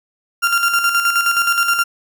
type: tone with tremolo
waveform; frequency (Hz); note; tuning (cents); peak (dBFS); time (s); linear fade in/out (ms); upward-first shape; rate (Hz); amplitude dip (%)
35% pulse; 1388; F6; -11; -10; 0.42-1.84; 20; square; 9.5; 50
effects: none